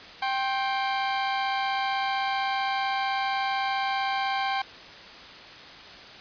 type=tone pair together; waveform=sawtooth; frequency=784 / 1063.9 Hz; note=G5 / C6; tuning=0 / +29 cents; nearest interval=perfect fourth; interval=529 cents; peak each=-22 / -28 dBFS; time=0.22-4.62 s; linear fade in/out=5 ms; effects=white hiss -44 dBFS RMS until 6.2 s + resampled to 11025 Hz